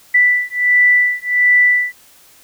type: beating tone pair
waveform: sine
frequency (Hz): 1975.5 / 1976.9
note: B6 / B6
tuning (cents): 0 / +1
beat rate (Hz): 1.4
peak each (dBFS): -13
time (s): 0.14-1.93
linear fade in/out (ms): 10
effects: white hiss -47 dBFS RMS until 2.43 s